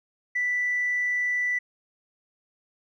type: tone with tanh clipping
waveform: triangle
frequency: 1975.5 Hz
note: B6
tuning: in tune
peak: -23 dBFS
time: 0.35-1.59 s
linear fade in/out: 10 ms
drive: 4 dB
effects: none

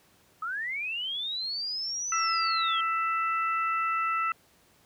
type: linear two-way sweep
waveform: sine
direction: up then down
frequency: 1244.5 to 6050 to 3100 Hz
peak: -30 dBFS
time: 0.42-2.81 s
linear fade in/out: 5 ms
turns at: 2.1 s
type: harmonic tone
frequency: 663 Hz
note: E5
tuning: 10 cents sharp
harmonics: 2 / 3 / 4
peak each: -26 / -36 / -35 dBFS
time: 2.12-4.32 s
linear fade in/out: 2 ms
effects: pink hiss -62 dBFS RMS until 4.85 s + high-pass 80 Hz 12 dB/octave

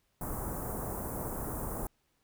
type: band-stop noise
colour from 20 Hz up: pink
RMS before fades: -37 dBFS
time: 0.21-1.87 s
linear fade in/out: 2 ms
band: 1200 to 9600 Hz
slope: 24 dB/octave
effects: pink hiss -75 dBFS RMS until 2.23 s

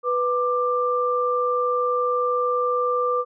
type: tone pair together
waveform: sine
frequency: 493.9 / 1184.6 Hz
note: B4 / D6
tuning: 0 / +15 cents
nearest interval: octave + minor third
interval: 1515 cents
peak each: -22 dBFS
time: 0.03-3.25 s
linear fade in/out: 50 ms
effects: none

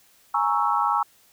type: chord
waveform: sine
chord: A# half-diminished seventh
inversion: third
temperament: equal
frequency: 830.6 / 932.3 / 1108.7 / 1318.5 Hz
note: G#5 / A#5 / C#6 / E6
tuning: 0 / 0 / 0 / 0 cents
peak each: -25 dBFS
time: 0.34-1.03 s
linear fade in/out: 5 ms
effects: white hiss -58 dBFS RMS until 1.32 s

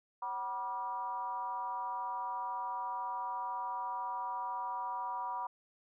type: tone with frequency modulation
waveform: sine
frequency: 968 Hz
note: B5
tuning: 35 cents flat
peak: -35 dBFS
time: 0.22-5.47 s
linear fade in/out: 5 ms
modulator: 214 Hz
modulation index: 0.82
effects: none

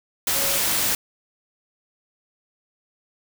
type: tone in noise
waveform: sine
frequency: 558 Hz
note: C#5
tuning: 11 cents sharp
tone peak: -31 dBFS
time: 0.36-0.58 s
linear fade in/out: 2 ms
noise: white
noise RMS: -22 dBFS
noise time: 0.27-0.95 s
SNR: -12 dB
effects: none

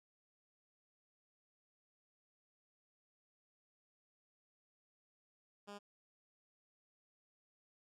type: tone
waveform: 10% pulse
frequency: 203.8 Hz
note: G#3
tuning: 32 cents flat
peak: -40 dBFS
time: 5.67-5.79 s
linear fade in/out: 20 ms
effects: low-pass 8000 Hz 12 dB/octave

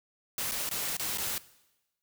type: noise with dropouts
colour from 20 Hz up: white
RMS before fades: -33 dBFS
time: 0.38-1.38 s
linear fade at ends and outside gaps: 1 ms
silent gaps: 0.513-0.519 / 0.691-0.712 / 0.968-0.996 / 1.174-1.183 s
effects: noise-tail reverb RT60 1.0 s tail -19 dB re dry

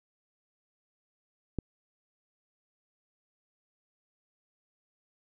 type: click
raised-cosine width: 3 ms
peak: -18 dBFS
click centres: 1.587 s
effects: none

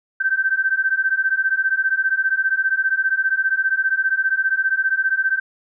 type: beating tone pair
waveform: sine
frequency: 1544 / 1559 Hz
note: G6 / G6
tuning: -27 / -10 cents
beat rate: 15 Hz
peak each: -20 / -19 dBFS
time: 0.2-5.4 s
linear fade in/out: 10 ms
effects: none

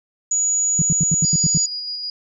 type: tone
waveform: sine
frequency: 6840 Hz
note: A8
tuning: 50 cents flat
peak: -16 dBFS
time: 0.31-1.66 s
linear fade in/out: 5 ms
type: tone bursts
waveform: sine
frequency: 161 Hz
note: E3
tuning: 41 cents flat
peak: -15 dBFS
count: 8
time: 0.79-1.575 s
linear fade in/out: 2 ms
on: 29 ms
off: 79 ms
type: tone with tremolo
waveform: sine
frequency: 4889 Hz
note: D#8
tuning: 31 cents flat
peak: -24 dBFS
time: 1.24-2.1 s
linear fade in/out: 2 ms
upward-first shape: square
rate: 6.3 Hz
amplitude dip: 25%
effects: none

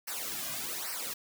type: noise with flanger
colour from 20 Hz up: white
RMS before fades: -37 dBFS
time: 0.07-1.14 s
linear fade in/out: 10 ms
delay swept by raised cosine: 0.28 to 2.28 ms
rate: 1.2 Hz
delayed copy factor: -0.9
effects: none

